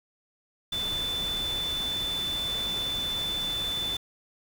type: tone in noise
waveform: sine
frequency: 3513 Hz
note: A7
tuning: 3 cents flat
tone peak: -28 dBFS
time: 0.72-3.97 s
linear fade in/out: 5 ms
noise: pink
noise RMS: -38 dBFS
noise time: 0.72-3.97 s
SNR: +7 dB
effects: none